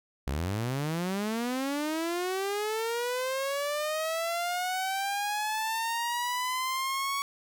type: linear sweep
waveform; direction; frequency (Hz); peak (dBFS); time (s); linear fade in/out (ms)
sawtooth; up; 61.74 to 1121; -25; 0.27-7.22; 0
effects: none